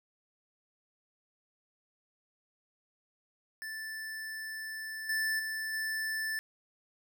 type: tone with level steps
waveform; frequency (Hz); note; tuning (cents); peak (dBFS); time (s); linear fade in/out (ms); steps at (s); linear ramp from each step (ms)
square; 1760; A6; 0; -39 / -30 / -35 / -33; 3.62-6.39; 0; 5.09 / 5.39 / 5.73; 5
effects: none